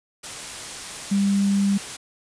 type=tone in noise; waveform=sine; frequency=198.8 Hz; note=G3; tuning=25 cents sharp; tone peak=-17 dBFS; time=1.11-1.78 s; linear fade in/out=10 ms; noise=white; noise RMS=-34 dBFS; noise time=0.23-1.97 s; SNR=+14 dB; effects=resampled to 22050 Hz